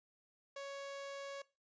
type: tone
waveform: sawtooth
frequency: 556 Hz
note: C#5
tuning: 5 cents sharp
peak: -40 dBFS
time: 0.56-1.42 s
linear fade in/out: 5 ms
effects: noise-tail reverb RT60 0.3 s tail -21 dB re dry + resampled to 16000 Hz

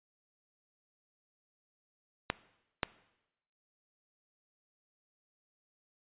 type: clicks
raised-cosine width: 0.3 ms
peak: -12 dBFS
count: 2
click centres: 2.301 / 2.832 s
effects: noise-tail reverb RT60 0.9 s tail -19 dB re dry + resampled to 8000 Hz

